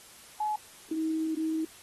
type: tone pair in turn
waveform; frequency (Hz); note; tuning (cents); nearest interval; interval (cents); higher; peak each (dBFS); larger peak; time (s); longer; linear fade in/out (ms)
sine; 850 / 318.4; G#5 / D#4; +40 / +40; octave + perfect fourth; 1700; first; -27; neither; 0.4-0.56 / 0.91-1.65; second; 5
effects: white hiss -52 dBFS RMS until 1.82 s + AAC 32 kbps